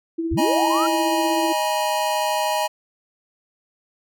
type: tone with tremolo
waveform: sine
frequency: 329.6 Hz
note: E4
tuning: in tune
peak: -20 dBFS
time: 0.18-1.53 s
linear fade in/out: 10 ms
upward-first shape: sine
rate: 16 Hz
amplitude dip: 40%
type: linear sweep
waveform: sine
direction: up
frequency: 31 to 1396.9 Hz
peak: -21 dBFS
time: 0.31-0.87 s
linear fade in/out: 10 ms
type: chord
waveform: square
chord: G# minor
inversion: second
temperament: equal with one note detuned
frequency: 622.3 / 830.6 / 963.5 Hz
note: D#5 / G#5 / B5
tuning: 0 / 0 / -43 cents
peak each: -25 dBFS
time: 0.37-2.68 s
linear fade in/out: 20 ms
effects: none